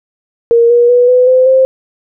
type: tone with pitch steps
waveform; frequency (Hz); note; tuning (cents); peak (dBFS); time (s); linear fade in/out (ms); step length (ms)
sine; 467.4 / 478.3 / 489.5 / 500.9 / 512.7 / 524.6; A#4 / A#4 / B4 / B4 / C5 / C5; +5 / +44 / -15 / +24 / -35 / +4; -4; 0.51-1.65; 0; 190
effects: none